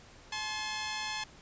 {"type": "tone pair together", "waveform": "10% pulse", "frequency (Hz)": [858.9, 1056], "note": ["A5", "C6"], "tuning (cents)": [-42, 16], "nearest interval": "major third", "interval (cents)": 358, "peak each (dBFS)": [-27, -32], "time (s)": [0.32, 1.24], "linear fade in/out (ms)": 5, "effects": ["pink hiss -55 dBFS RMS until 1.41 s", "resampled to 16000 Hz"]}